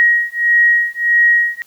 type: beating tone pair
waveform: sine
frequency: 1891 / 1892.6 Hz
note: A#6 / A#6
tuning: +24 / +26 cents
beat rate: 1.6 Hz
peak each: -13 dBFS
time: 0-1.62 s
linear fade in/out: 0 ms
effects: white hiss -51 dBFS RMS until 1.66 s